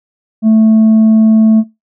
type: tone with tanh clipping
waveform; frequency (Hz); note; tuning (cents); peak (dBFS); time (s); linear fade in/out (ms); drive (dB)
sine; 220; A3; 0; -5; 0.42-1.64; 50; 3
effects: noise-tail reverb RT60 0.2 s tail -21 dB re dry